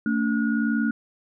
sine tone cluster, 224.2 / 284.9 / 1445 Hz, A3 / C#4 / F#6, +33 / +48 / -41 cents, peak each -22 / -26 / -30 dBFS, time 0.06-0.91 s, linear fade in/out 2 ms, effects none

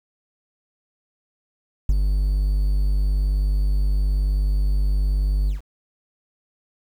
triangle tone with ADSR envelope, 49.48 Hz, G1, 17 cents sharp, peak -10 dBFS, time 1.89-5.61 s, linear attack 4 ms, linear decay 35 ms, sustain -5 dB, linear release 130 ms, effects 8-bit

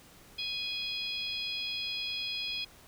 harmonic tone, 830.6 Hz, G#5, in tune, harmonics 3 / 4 / 5 / 6, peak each -39 / -36 / -41 / -41 dBFS, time 0.38-2.65 s, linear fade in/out 10 ms, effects pink hiss -56 dBFS RMS until 2.87 s

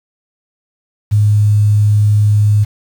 sine tone with quantisation, 104.5 Hz, G#2, 11 cents sharp, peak -7 dBFS, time 1.11-2.65 s, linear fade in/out 20 ms, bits 6, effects none

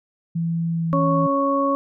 sine tone with pitch glide, 166.7 to 163.65 Hz, E3 to E3, +20 to -12 cents, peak -20 dBFS, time 0.35-1.27 s, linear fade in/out 10 ms, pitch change -32 cents, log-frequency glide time 0.71-1.01 s
harmonic tone, 277.2 Hz, C#4, in tune, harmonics 1 / 2 / 4, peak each -22 / -22 / -21 dBFS, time 0.93-1.75 s, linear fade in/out 0 ms
effects none

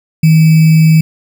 sine tone with sample-and-hold, 159.4 Hz, D#3, 42 cents sharp, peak -3 dBFS, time 0.23-1.01 s, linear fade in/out 5 ms, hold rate 2450 Hz, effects none

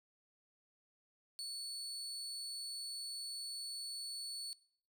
35% pulse tone, 4435 Hz, C#8, in tune, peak -40 dBFS, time 1.39-4.53 s, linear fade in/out 0 ms, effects noise-tail reverb RT60 0.6 s tail -22 dB re dry

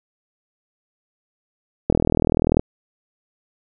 click train, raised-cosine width 2 ms, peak -3 dBFS, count 29, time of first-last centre 1.9-2.595 s, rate 40.3 Hz, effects none

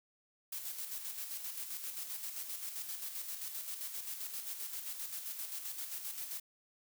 blue noise with tremolo, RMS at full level -41 dBFS, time 0.52-6.4 s, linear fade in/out 5 ms, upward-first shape square, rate 7.6 Hz, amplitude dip 45%, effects none

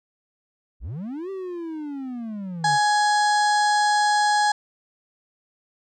triangle linear two-way sweep, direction up then down, 38.77 to 392 to 133.6 Hz, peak -27 dBFS, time 0.8-2.79 s, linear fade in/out 50 ms, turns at 1.3 s
harmonic tone, 835 Hz, G#5, 9 cents sharp, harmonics 1 / 2 / 4 / 5 / 6 / 7 / 8 / 9 / 10, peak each -18 / -24 / -36 / -31 / -34 / -40 / -39 / -38 / -38 dBFS, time 2.64-4.52 s, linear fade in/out 5 ms
effects none

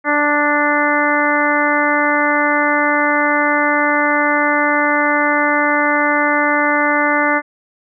harmonic tone, 293.7 Hz, D4, in tune, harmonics 1 / 2 / 3 / 4 / 5 / 6 / 7, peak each -20 / -20 / -20 / -20 / -20 / -20 / -20 dBFS, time 0.04-7.42 s, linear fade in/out 50 ms, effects none

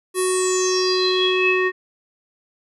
square tone with low-pass filter sweep, 370 Hz, F#4, in tune, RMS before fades -19 dBFS, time 0.14-1.72 s, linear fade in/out 50 ms, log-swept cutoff 11000 to 2000 Hz, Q 9.8, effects none

